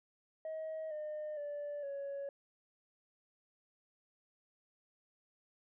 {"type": "tone with pitch steps", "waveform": "sine", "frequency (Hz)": [634, 607.8, 582.7, 558.7], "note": ["D#5", "D#5", "D5", "C#5"], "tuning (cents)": [32, -41, -14, 13], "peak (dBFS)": -37, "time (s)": [0.45, 2.29], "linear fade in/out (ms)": 2, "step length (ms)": 460, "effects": ["tanh soft clip ceiling -37 dBFS"]}